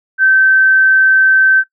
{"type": "tone", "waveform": "sine", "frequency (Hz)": 1546, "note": "G6", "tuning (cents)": -24, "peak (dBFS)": -6, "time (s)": [0.18, 1.64], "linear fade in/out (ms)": 50, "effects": ["noise-tail reverb RT60 0.1 s tail -18 dB re dry"]}